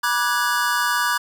square chord, G# half-diminished seventh, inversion first, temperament equal with one note detuned, 969.7 / 1174.7 / 1480 / 1661.2 Hz, B5 / D6 / F#6 / G#6, -32 / 0 / 0 / 0 cents, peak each -25 dBFS, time 0.03-1.18 s, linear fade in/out 10 ms, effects none

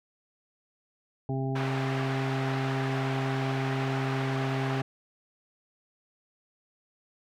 harmonic tone, 133.4 Hz, C3, 34 cents sharp, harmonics 1 / 2 / 3 / 5 / 6, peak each -29 / -34 / -36 / -41 / -40 dBFS, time 1.29-4.82 s, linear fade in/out 2 ms
pink band-pass noise, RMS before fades -37 dBFS, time 1.55-4.82 s, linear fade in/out 10 ms, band 770 to 2300 Hz, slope 12 dB/octave
effects none

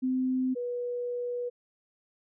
sine tone pair in turn, 257.6 / 487.1 Hz, C4 / B4, -27 / -24 cents, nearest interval major seventh, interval 1103 cents, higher second, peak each -25 / -30 dBFS, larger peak first, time 0.02-0.55 / 0.55-1.5 s, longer second, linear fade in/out 20 ms, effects none

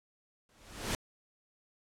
pink noise with exponential growth, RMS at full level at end -30 dBFS, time 0.49-0.95 s, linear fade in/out 1 ms, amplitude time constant 100 ms, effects low-pass 10000 Hz 12 dB/octave

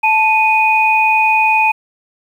sine tone pair together, 877.5 / 2482 Hz, A5 / D#7, -5 / -5 cents, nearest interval octave + tritone, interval 1800 cents, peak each -12 dBFS, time 0.03-1.72 s, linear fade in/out 10 ms, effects 7-bit

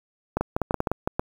clicks, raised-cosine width 1 ms, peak -9 dBFS, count 11, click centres 0.37 / 0.41 / 0.565 / 0.617 / 0.709 / 0.743 / 0.804 / 0.872 / 0.916 / 1.075 / 1.195 s, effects 7-bit

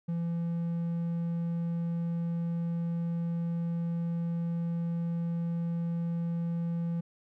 triangle tone, 169 Hz, E3, 43 cents sharp, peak -27 dBFS, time 0.08-7.01 s, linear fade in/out 10 ms, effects none

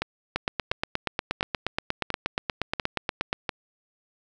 two click trains, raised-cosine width 0.3 ms, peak -10 / -9 dBFS, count 6 / 26, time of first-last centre 0.02-3.492 / 0.36-3.329 s, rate 1.44 / 8.42 Hz, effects none

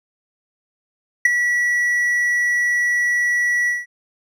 triangle tone with ADSR envelope, 1942 Hz, B6, 30 cents flat, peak -5 dBFS, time 1.25-3.86 s, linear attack 5 ms, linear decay 15 ms, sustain -9 dB, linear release 180 ms, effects none

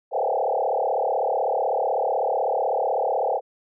sine tone with frequency modulation, 652 Hz, E5, 19 cents flat, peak -20 dBFS, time 0.11-3.41 s, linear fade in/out 50 ms, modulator 36 Hz, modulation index 5.1, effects none

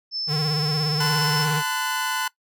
sine tone, 5274 Hz, E8, in tune, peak -25 dBFS, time 0.11-1.47 s, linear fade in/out 50 ms
square tone with vibrato, 151.9 Hz, D#3, 41 cents flat, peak -23 dBFS, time 0.27-1.63 s, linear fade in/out 50 ms, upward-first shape sine, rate 17 Hz, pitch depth 68 cents each way
sawtooth chord, F# diminished, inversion first, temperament equal with one note detuned, 880 / 1020.2 / 1480 Hz, A5 / C6 / F#6, 0 / -44 / 0 cents, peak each -26 / -24 / -23 dBFS, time 1-2.28 s, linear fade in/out 5 ms
effects noise-tail reverb RT60 0.1 s tail -20 dB re dry

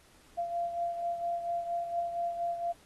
sine beating tone pair, 688 / 692.3 Hz, F5 / F5, -26 / -15 cents, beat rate 4.3 Hz, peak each -31 / -39 dBFS, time 0.37-2.73 s, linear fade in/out 20 ms, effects pink hiss -61 dBFS RMS until 2.85 s + AAC 32 kbps

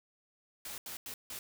white noise bursts at uneven times, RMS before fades -43 dBFS, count 4, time 0.65-0.78 / 0.86-0.97 / 1.06-1.14 / 1.3-1.39 s, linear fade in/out 2 ms, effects none

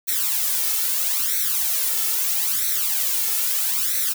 blue noise with flanger, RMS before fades -22 dBFS, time 0.07-4.14 s, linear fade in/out 20 ms, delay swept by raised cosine 0.5 to 2.3 ms, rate 0.77 Hz, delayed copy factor +0.9, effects none

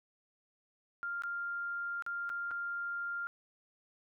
sine tone with dropouts, 1396.9 Hz, F6, in tune, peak -35 dBFS, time 1.03-3.27 s, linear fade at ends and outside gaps 0 ms, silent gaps 1.221-1.236 / 2.023-2.064 / 2.293-2.3 / 2.509-2.514 s, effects none

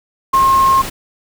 sine tone in noise, 1070 Hz, C6, 38 cents sharp, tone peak -8 dBFS, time 0.33-0.82 s, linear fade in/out 10 ms, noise pink, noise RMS -25 dBFS, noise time 0.33-0.9 s, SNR +14 dB, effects none

